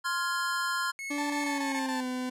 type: chord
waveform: square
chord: F minor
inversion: second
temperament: just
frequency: 1047.7 / 1396.9 / 1676.3 Hz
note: C6 / F6 / Ab6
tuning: +2 / 0 / +16 cents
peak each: -33 / -32 / -36 dBFS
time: 0.04-0.92 s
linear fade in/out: 20 ms
type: tone with tremolo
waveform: 45% pulse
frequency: 2189 Hz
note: C#7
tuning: 22 cents flat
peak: -34 dBFS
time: 0.99-1.79 s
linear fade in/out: 0 ms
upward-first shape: triangle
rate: 2.7 Hz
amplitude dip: 60%
type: tone with pitch glide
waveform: 40% pulse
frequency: 289.1 to 253.1 Hz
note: D4 to B3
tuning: -27 to +43 cents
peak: -30 dBFS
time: 1.1-2.3 s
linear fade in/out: 10 ms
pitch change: -230 cents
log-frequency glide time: 1.42-2.06 s
type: tone bursts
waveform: 30% pulse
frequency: 880 Hz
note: A5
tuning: in tune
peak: -30 dBFS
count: 6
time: 1.18-2.005 s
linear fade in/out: 2 ms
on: 120 ms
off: 21 ms
effects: low-pass 11000 Hz 12 dB/octave